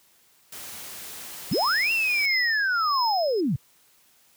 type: noise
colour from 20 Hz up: white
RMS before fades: -39 dBFS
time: 0.52-2.26 s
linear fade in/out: 5 ms
type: linear two-way sweep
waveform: sine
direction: up then down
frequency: 110 to 2764 to 110 Hz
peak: -21 dBFS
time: 1.51-3.56 s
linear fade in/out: 5 ms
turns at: 1.92 s
type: tone with tremolo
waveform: triangle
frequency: 5130 Hz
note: E8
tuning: 48 cents flat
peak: -24 dBFS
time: 1.52-3.41 s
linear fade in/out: 10 ms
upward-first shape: triangle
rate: 1.5 Hz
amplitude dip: 85%
effects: white hiss -60 dBFS RMS until 4.36 s + high-pass 60 Hz 12 dB/octave